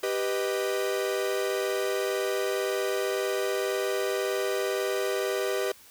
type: chord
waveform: 45% pulse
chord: G augmented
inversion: none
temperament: equal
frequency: 392 / 493.9 / 622.3 Hz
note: G4 / B4 / D#5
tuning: 0 / 0 / 0 cents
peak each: -29 / -31 / -33 dBFS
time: 0.03-5.72 s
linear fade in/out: 5 ms
effects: white hiss -53 dBFS RMS until 5.9 s